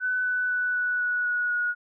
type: tone with pitch steps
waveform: sine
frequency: 1503 / 1494.3 / 1485.7 / 1477.2 / 1468.7 / 1460.2 / 1451.8 Hz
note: F#6 / F#6 / F#6 / F#6 / F#6 / F#6 / F#6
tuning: +27 / +17 / +7 / -3 / -13 / -23 / -33 cents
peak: -23 dBFS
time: 0-1.75 s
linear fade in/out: 50 ms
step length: 250 ms
effects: none